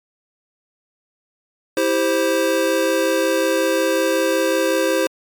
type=chord; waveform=square; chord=C major; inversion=first; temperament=just; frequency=327 / 392.4 / 523.3 Hz; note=E4 / G4 / C5; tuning=-14 / +2 / 0 cents; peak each=-22 / -23 / -19 dBFS; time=1.77-5.07 s; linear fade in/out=2 ms; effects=MP3 96 kbps